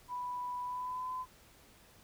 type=tone with pitch glide; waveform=sine; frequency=987.8 to 1017.3 Hz; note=B5 to C6; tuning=0 to -49 cents; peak=-36 dBFS; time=0.08-1.26 s; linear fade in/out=50 ms; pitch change=+51 cents; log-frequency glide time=0.63-1.12 s; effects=pink hiss -61 dBFS RMS until 2.03 s